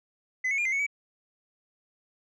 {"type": "tone with pitch steps", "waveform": "sine", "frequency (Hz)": [2024, 2200, 2409, 2080, 2211, 2279], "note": ["B6", "C#7", "D7", "C7", "C#7", "C#7"], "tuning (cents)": [42, -14, 43, -11, -5, 47], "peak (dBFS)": -22, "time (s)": [0.44, 0.866], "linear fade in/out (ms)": 10, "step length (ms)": 71, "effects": ["tanh soft clip ceiling -24 dBFS"]}